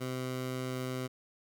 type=tone; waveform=15% pulse; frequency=128.4 Hz; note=C3; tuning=32 cents flat; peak=-28 dBFS; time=0-1.08 s; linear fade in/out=20 ms; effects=none